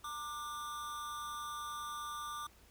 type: tone with amplitude modulation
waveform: square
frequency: 1188 Hz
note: D6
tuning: 20 cents sharp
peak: -38 dBFS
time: 0.04-2.47 s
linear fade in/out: 5 ms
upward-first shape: sine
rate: 270 Hz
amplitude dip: 70%
effects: added 60 Hz sine -64 dBFS peak until 2.7 s + pink hiss -64 dBFS RMS until 2.7 s